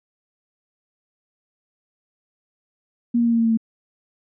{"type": "tone with pitch steps", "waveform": "sine", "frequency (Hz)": [237.3, 235.1, 233, 230.8, 228.7, 226.6, 224.5], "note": ["A#3", "A#3", "A#3", "A#3", "A#3", "A#3", "A3"], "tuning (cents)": [31, 15, -1, -17, -33, -49, 35], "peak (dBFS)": -15, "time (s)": [3.14, 3.574], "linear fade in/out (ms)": 10, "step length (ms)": 62, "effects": []}